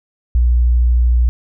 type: tone with vibrato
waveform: sine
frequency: 60.2 Hz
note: B1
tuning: 44 cents flat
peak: -9 dBFS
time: 0.35-1.29 s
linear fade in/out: 0 ms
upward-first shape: triangle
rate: 13 Hz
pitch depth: 13 cents each way
effects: none